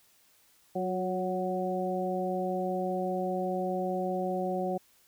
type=harmonic tone with a mistuned harmonic; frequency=185 Hz; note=F#3; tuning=in tune; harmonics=1 / 2 / 3 / 4; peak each=-34 / -34 / -34 / -34 dBFS; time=0.75-4.78 s; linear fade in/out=10 ms; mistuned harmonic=2; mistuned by=-27 cents; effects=white hiss -64 dBFS RMS until 5.07 s